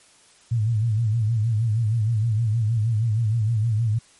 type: tone with vibrato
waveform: sine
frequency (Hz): 111.5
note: A2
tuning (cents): +23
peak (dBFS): -18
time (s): 0.51-3.99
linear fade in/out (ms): 10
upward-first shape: sine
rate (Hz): 6.4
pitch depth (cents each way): 110
effects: white hiss -54 dBFS RMS until 4.19 s + MP3 48 kbps